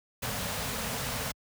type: band-stop noise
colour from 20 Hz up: pink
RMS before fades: -33 dBFS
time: 0.22-1.32 s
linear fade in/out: 10 ms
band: 270 to 420 Hz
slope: 96 dB/octave
effects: high-pass 60 Hz 12 dB/octave